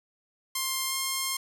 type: tone with pitch glide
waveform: 5% pulse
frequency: 1056 to 1064.6 Hz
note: C6 to C6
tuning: +16 to +30 cents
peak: -16 dBFS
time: 0.55-1.37 s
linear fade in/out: 5 ms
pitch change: +14 cents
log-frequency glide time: 0.87-0.94 s
effects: none